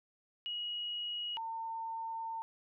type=tone pair in turn; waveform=sine; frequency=2900 / 904.5 Hz; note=F#7 / A5; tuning=-35 / +48 cents; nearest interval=octave + minor sixth; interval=2017 cents; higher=first; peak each=-36 / -37 dBFS; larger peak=first; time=0.46-1.37 / 1.37-2.42 s; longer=second; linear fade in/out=0 ms; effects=none